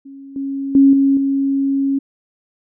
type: tone with level steps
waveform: sine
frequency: 274.4 Hz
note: C#4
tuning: 17 cents flat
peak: -33 / -20 / -6 / -10 / -14 dBFS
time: 0.05-1.99 s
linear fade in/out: 10 ms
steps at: 0.36 / 0.75 / 0.93 / 1.17 s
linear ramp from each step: 2 ms
effects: none